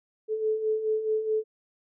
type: beating tone pair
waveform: sine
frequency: 431.2 / 435.9 Hz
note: A4 / A4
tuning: -35 / -16 cents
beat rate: 4.7 Hz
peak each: -32 / -25 dBFS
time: 0.28-1.44 s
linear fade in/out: 50 ms
effects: none